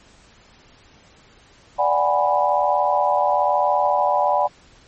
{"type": "chord", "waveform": "sine", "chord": "G# half-diminished seventh", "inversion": "second", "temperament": "equal with one note detuned", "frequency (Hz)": [587.3, 740, 821.1, 987.8], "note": ["D5", "F#5", "G#5", "B5"], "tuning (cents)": [0, 0, -20, 0], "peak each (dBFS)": -21, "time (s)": [1.78, 4.48], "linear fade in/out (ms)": 20, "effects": ["pink hiss -51 dBFS RMS until 4.87 s", "MP3 32 kbps"]}